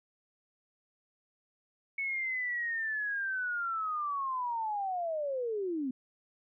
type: linear sweep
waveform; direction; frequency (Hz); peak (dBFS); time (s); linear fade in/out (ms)
sine; down; 2217 to 246.9; -31; 1.98-5.91; 5
effects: none